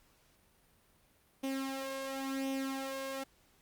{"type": "tone with flanger", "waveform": "sawtooth", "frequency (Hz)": 269.1, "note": "C4", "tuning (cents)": 49, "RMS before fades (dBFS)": -38, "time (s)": [1.43, 3.24], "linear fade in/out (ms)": 10, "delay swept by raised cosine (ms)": [0.33, 1.93], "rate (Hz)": 0.94, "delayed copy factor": 0.65, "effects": ["pink hiss -68 dBFS RMS until 3.61 s", "Opus 48 kbps"]}